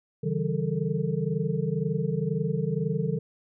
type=tone cluster; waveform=sine; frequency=139.5 / 161.5 / 192.2 / 432.1 / 454.1 Hz; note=C#3 / E3 / G3 / A4 / A#4; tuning=+11 / -35 / -34 / -31 / -45 cents; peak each=-31 / -28 / -32 / -34 / -33 dBFS; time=0.23-3.19 s; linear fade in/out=10 ms; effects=none